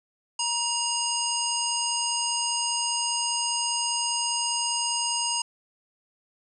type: harmonic tone with a mistuned harmonic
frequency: 945 Hz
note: A#5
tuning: 23 cents sharp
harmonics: 1 / 3 / 5 / 7 / 9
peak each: -31 / -31 / -31 / -31 / -31 dBFS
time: 0.39-5.42 s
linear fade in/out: 5 ms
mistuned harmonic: 5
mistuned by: +84 cents
effects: 10-bit